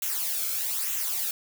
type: noise with flanger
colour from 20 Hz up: blue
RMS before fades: -29 dBFS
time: 0.02-1.31 s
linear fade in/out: 2 ms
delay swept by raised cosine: 0.2 to 1.09 ms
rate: 1.1 Hz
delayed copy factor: -0.65
effects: none